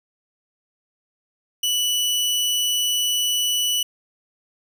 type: tone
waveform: sawtooth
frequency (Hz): 2960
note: F#7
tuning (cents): 0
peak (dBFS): -16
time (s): 1.63-3.83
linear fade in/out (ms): 5
effects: none